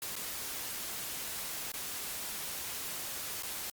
white noise with dropouts, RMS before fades -39 dBFS, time 0.02-3.7 s, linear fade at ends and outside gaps 2 ms, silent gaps 0.156-0.163 / 1.719-1.738 / 3.425-3.432 s, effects Opus 48 kbps

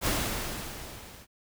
pink noise with level ramp, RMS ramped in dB -26 to -50 dBFS, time 0.01-1.27 s, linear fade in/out 50 ms, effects none

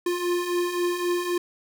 square beating tone pair, 349.2 / 353 Hz, F4 / F4, 0 / +19 cents, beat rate 3.8 Hz, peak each -31 / -25 dBFS, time 0.06-1.38 s, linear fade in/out 5 ms, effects none

